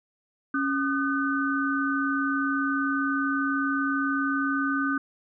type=tone cluster; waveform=sine; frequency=276.5 / 1224 / 1511 Hz; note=C#4 / D#6 / F#6; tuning=-4 / -29 / +36 cents; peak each=-26 / -30 / -28 dBFS; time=0.54-4.98 s; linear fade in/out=5 ms; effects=none